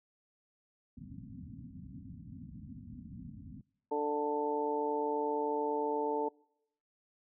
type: low-pass noise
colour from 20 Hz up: white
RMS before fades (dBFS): -47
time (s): 0.97-3.61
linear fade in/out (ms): 5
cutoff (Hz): 270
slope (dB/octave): 96
type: harmonic tone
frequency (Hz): 147.6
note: D3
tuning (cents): +9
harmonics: 2 / 3 / 4 / 5 / 6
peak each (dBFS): -39 / -33 / -41 / -46 / -35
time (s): 3.91-6.29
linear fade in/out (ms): 10
effects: noise-tail reverb RT60 0.8 s tail -26 dB re dry + high-pass 60 Hz 12 dB/octave